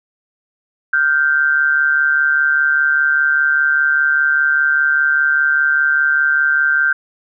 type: tone pair together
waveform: sine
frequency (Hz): 1410 / 1555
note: F6 / G6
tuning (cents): +16 / -14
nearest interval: major second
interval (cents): 170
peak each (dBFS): -16 / -13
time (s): 0.93-6.93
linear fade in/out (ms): 5
effects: none